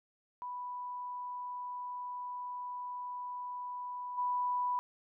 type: tone with level steps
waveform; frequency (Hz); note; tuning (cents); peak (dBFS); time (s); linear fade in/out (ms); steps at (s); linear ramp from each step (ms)
sine; 987.8; B5; 0; -38 / -30; 0.42-4.79; 0; 4.17; 20
effects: none